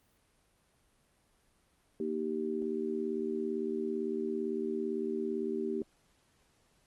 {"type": "chord", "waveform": "sine", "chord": "Eb major", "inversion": "second", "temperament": "just", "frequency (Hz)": [233.3, 311.1, 388.9], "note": ["Bb3", "Eb4", "G4"], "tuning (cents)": [2, 0, -14], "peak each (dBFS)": [-37, -38, -34], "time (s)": [2, 5.82], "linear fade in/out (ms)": 2, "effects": ["pink hiss -70 dBFS RMS until 6.86 s", "Opus 32 kbps"]}